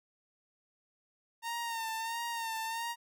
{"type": "tone with vibrato", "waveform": "sawtooth", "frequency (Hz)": 915, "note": "A#5", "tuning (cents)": -32, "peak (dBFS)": -31, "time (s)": [1.42, 2.96], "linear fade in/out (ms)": 50, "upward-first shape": "sine", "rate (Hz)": 1.5, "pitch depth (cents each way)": 47, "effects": []}